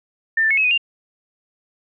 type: tone with pitch steps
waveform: sine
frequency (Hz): 1795 / 1771 / 2191 / 2571 / 2487 / 2786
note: A6 / A6 / C#7 / E7 / D#7 / F7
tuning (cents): +34 / +11 / -21 / -44 / -1 / -5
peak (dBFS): -14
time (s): 0.37-0.778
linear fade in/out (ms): 5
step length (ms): 68
effects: none